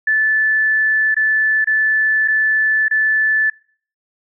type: tone with dropouts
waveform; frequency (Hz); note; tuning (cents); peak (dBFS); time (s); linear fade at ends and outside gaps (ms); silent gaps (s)
sine; 1746; A6; -14; -12; 0.07-3.5; 5; 1.145-1.165 / 1.645-1.671 / 2.278-2.282 / 2.883-2.91
effects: noise-tail reverb RT60 0.5 s tail -23 dB re dry